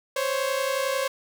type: tone pair together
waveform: sawtooth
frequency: 523.3 / 554.4 Hz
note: C5 / C#5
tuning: 0 / 0 cents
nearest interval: minor second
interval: 100 cents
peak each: -23 dBFS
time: 0.16-1.08 s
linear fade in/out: 5 ms
effects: none